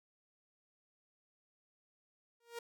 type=tone with exponential growth; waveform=sawtooth; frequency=469.6 Hz; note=A#4; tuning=13 cents sharp; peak=-35 dBFS; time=2.4-2.59 s; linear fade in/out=5 ms; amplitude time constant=40 ms; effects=none